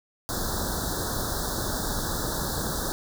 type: band-stop noise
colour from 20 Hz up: pink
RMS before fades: -29 dBFS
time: 0.29-2.92 s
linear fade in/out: 0 ms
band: 1700 to 3600 Hz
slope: 96 dB/octave
effects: none